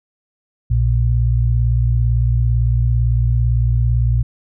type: tone pair together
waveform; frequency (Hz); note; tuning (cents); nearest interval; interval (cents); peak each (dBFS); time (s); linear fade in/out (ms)
sine; 60.1 / 117.93; B1 / A#2; -46 / +21; octave; 1167; -15; 0.7-4.23; 10
effects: none